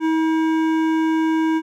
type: tone with hard clipping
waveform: sine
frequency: 320 Hz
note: D#4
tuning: 49 cents sharp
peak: -18 dBFS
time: 0-1.62 s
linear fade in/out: 50 ms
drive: 13 dB
effects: none